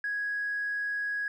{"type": "tone with tanh clipping", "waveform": "triangle", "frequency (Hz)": 1661.2, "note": "G#6", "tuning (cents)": 0, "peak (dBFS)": -29, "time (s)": [0.04, 1.28], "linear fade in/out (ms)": 2, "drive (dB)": 4, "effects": []}